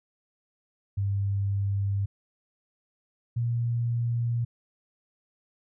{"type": "tone pair in turn", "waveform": "sine", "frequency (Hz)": [99.4, 118.21], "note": ["G2", "A#2"], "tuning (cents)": [25, 25], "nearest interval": "minor third", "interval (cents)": 300, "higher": "second", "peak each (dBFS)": -24, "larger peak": "neither", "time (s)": [[0.97, 2.06], [3.36, 4.45]], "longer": "neither", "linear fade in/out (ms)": 10, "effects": []}